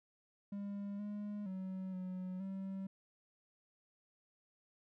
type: tone with pitch steps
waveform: triangle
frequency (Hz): 201.3 / 206.9 / 188.1 / 184.3 / 192.6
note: G3 / G#3 / F#3 / F#3 / G3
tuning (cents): +46 / -6 / +29 / -7 / -30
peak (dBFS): -38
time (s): 0.52-2.87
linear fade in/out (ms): 5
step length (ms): 470
effects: none